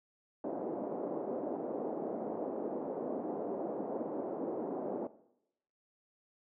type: band-pass noise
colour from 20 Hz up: pink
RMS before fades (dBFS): -38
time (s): 0.44-5.07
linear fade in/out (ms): 2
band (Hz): 260 to 690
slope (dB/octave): 24
effects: noise-tail reverb RT60 0.8 s tail -17 dB re dry